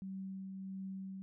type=tone with tremolo; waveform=sine; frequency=191.6 Hz; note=G3; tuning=39 cents flat; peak=-40 dBFS; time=0.02-1.22 s; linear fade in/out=0 ms; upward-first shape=triangle; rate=1.5 Hz; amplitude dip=30%; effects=none